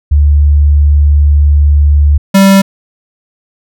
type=tone pair in turn; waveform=sine / square; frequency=73 / 194.89 Hz; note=D2 / G3; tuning=-10 / -10 cents; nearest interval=octave + perfect fourth; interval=1700 cents; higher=second; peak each=-3 dBFS; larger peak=neither; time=0.11-2.18 / 2.34-2.62 s; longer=first; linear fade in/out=10 ms; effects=none